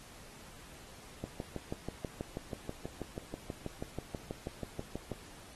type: click train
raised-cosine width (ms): 2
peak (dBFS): -24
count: 25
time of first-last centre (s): 1.24-5.117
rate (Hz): 6.19
effects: pink hiss -54 dBFS RMS until 5.55 s + AAC 32 kbps